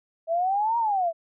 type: exponential two-way sweep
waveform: sine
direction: up then down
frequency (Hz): 644 to 951 to 644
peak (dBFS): -21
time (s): 0.27-1.13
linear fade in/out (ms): 50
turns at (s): 0.78
effects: none